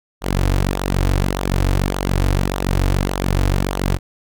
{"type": "tone with flanger", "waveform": "sawtooth", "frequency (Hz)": 47, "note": "F#1", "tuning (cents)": 28, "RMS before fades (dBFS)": -18, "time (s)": [0.21, 3.99], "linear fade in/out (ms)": 50, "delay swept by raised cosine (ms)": [0.4, 5.3], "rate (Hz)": 1.7, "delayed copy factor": -0.6, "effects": []}